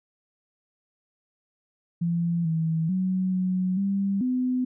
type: tone with pitch steps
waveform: sine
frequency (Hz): 170.2 / 161.7 / 186.2 / 184.6 / 197.1 / 253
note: F3 / E3 / F#3 / F#3 / G3 / B3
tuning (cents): -44 / -33 / +11 / -4 / +10 / +42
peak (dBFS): -22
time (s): 2.01-4.65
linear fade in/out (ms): 10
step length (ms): 440
effects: none